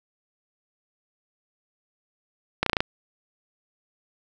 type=slowing click train; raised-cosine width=0.3 ms; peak=-5 dBFS; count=6; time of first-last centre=2.63-2.805 s; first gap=33 ms; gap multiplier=1.03; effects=none